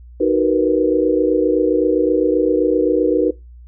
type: chord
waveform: sine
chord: B major seventh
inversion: first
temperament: equal with one note detuned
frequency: 311.1 / 374.7 / 466.2 / 493.9 Hz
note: D#4 / F#4 / A#4 / B4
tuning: 0 / +22 / 0 / 0 cents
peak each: -18 dBFS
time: 0.2-3.31 s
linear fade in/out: 10 ms
effects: noise-tail reverb RT60 0.2 s tail -20 dB re dry + added 60 Hz sine -37 dBFS peak until 3.67 s